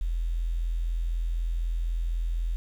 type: tone with quantisation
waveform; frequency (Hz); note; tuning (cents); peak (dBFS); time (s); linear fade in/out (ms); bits
sine; 42; E1; +33; -25; 0.01-2.56; 0; 9
effects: none